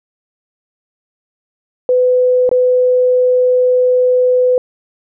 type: tone with dropouts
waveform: sine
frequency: 502 Hz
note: B4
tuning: 28 cents sharp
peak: -8 dBFS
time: 1.89-4.58 s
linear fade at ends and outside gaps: 1 ms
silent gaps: 2.492-2.514 s
effects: none